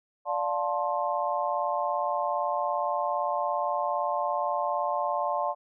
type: chord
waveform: sine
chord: D minor seventh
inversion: none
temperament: just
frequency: 587.3 / 704.8 / 881 / 1057.2 Hz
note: D5 / F5 / A5 / C6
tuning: 0 / +16 / +2 / +18 cents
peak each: -31 dBFS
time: 0.25-5.55 s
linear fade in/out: 50 ms
effects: none